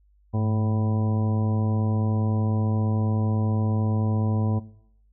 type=harmonic tone with a mistuned harmonic; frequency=109.5 Hz; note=A2; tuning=8 cents flat; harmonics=1 / 2 / 3 / 4 / 5 / 6 / 7 / 9; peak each=-22 / -28 / -37 / -37 / -38 / -42 / -39 / -40 dBFS; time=0.33-4.6 s; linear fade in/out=20 ms; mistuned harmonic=1; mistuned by=-74 cents; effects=noise-tail reverb RT60 0.7 s tail -19 dB re dry + added 50 Hz sine -57 dBFS peak until 5.12 s